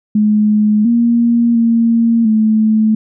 sine tone with pitch steps, 211.6 / 235.1 / 230.6 / 217.6 Hz, G#3 / A#3 / A#3 / A3, +33 / +15 / -19 / -19 cents, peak -8 dBFS, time 0.15-2.95 s, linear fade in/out 5 ms, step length 700 ms, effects none

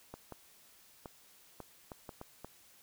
clicks, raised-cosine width 1 ms, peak -30 dBFS, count 8, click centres 0.14 / 0.323 / 1.058 / 1.603 / 1.918 / 2.092 / 2.214 / 2.446 s, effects white hiss -62 dBFS RMS until 2.82 s

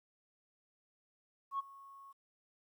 sine tone with ADSR envelope, 1100 Hz, C#6, 14 cents flat, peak -31 dBFS, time 1.51-2.13 s, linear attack 81 ms, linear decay 20 ms, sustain -21 dB, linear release 18 ms, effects tanh soft clip ceiling -29 dBFS + 12-bit

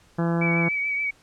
harmonic tone, 168.6 Hz, E3, 39 cents sharp, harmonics 1 / 2 / 3 / 4 / 5 / 6 / 7 / 8 / 9 / 10, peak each -22 / -28 / -32 / -34 / -36 / -38 / -39 / -40 / -41 / -42 dBFS, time 0.18-0.69 s, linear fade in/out 10 ms
sine tone with vibrato, 2279 Hz, C#7, 47 cents sharp, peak -23 dBFS, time 0.41-1.11 s, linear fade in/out 10 ms, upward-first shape triangle, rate 7 Hz, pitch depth 36 cents each way
effects pink hiss -57 dBFS RMS until 1.22 s + low-pass 9000 Hz 12 dB/octave

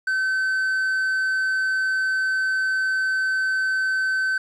triangle tone, 1533 Hz, G6, 39 cents flat, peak -18 dBFS, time 0.07-4.38 s, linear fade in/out 5 ms, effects resampled to 24000 Hz + 9-bit

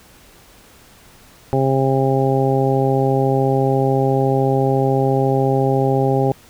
harmonic tone, 134 Hz, C3, 42 cents sharp, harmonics 1 / 2 / 3 / 4 / 5 / 6, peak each -18 / -22 / -19 / -22 / -27 / -22 dBFS, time 1.53-6.32 s, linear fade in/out 0 ms, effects pink hiss -47 dBFS RMS until 6.49 s

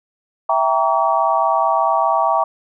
sine chord, E diminished seventh, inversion none, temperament equal with one note detuned, 659.3 / 784 / 932.3 / 1136 Hz, E5 / G5 / Bb5 / Db6, 0 / 0 / 0 / +42 cents, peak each -19 dBFS, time 0.49-2.44 s, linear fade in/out 5 ms, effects none

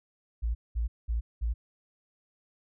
sine tone bursts, 57 Hz, A#1, 38 cents flat, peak -26 dBFS, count 4, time 0.42-1.54 s, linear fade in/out 20 ms, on 130 ms, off 200 ms, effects none

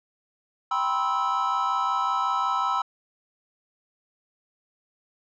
triangle chord, C major seventh, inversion second, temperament just, 784.9 / 981.1 / 1046.5 / 1308.1 Hz, G5 / B5 / C6 / E6, +2 / -12 / 0 / -14 cents, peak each -29 / -26 / -28 / -24 dBFS, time 0.71-2.82 s, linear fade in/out 5 ms, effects resampled to 16000 Hz

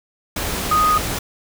sine tone in noise, 1243 Hz, D#6, 2 cents flat, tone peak -13 dBFS, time 0.71-0.98 s, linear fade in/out 5 ms, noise pink, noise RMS -24 dBFS, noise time 0.36-1.19 s, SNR +8 dB, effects none

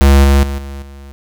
square tone with level steps, 69.3 Hz, C#2, in tune, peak -5 / -7 / -18 / -25 / -32 dBFS, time 0.01-1.12 s, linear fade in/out 0 ms, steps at 0.24 / 0.43 / 0.58 / 0.82 s, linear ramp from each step 2 ms, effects none

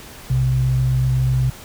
sine tone pair together, 60.6 / 128.41 Hz, B1 / C3, -32 / -32 cents, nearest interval octave + minor second, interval 1300 cents, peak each -23 / -15 dBFS, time 0.3-1.5 s, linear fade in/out 5 ms, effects pink hiss -39 dBFS RMS until 1.64 s

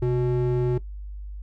triangle ring-modulated tone, 247.2 Hz, B3, 2 cents sharp, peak -15 dBFS, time 0.02-0.78 s, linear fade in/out 5 ms, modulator 119 Hz, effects noise-tail reverb RT60 0.1 s tail -17 dB re dry + added 50 Hz sine -33 dBFS peak until 1.42 s

